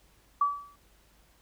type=tone with exponential decay; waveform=sine; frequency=1149 Hz; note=D6; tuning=38 cents flat; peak=-19 dBFS; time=0.41-0.76 s; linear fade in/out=5 ms; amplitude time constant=75 ms; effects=added 50 Hz sine -64 dBFS peak until 1.41 s + pink hiss -64 dBFS RMS until 1.41 s